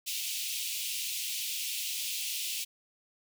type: high-pass noise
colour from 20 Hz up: pink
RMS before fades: -35 dBFS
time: 0.06-2.65 s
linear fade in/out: 20 ms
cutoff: 2500 Hz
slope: 48 dB/octave
effects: none